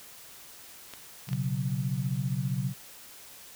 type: clicks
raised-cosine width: 0.2 ms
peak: -24 dBFS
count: 3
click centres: 0.937 / 1.289 / 1.331 s
type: chord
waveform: sine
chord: B suspended second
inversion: none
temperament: equal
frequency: 123.47 / 138.59 / 185 Hz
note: B2 / C#3 / F#3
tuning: 0 / 0 / 0 cents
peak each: -32 / -30 / -34 dBFS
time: 1.27-2.74 s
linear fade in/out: 50 ms
effects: white hiss -49 dBFS RMS until 3.55 s